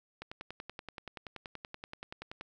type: click train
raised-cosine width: 0.3 ms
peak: -26 dBFS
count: 24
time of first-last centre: 0.22-2.41 s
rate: 10.5 Hz
effects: none